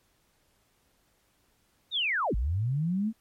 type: linear two-way sweep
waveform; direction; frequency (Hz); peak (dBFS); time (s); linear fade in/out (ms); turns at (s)
sine; down then up; 3813 to 46.14 to 229; -25; 1.91-3.13; 50; 2.35
effects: pink hiss -69 dBFS RMS until 3.2 s + MP3 64 kbps